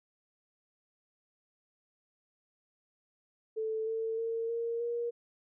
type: tone with pitch steps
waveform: sine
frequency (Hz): 440 / 447.9 / 456 / 464.3 / 472.7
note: A4 / A4 / A#4 / A#4 / A#4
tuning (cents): 0 / +31 / -38 / -7 / +24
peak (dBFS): -31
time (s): 3.56-5.11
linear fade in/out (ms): 20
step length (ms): 310
effects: none